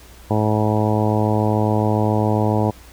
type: harmonic tone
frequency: 107.2 Hz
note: A2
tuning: 45 cents flat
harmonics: 1 / 2 / 3 / 4 / 5 / 6 / 7 / 8 / 9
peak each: -19 / -22 / -24 / -25 / -26 / -27 / -27 / -28 / -29 dBFS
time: 0.3-2.71 s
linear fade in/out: 10 ms
effects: added 60 Hz sine -44 dBFS peak until 2.92 s + pink hiss -46 dBFS RMS until 2.92 s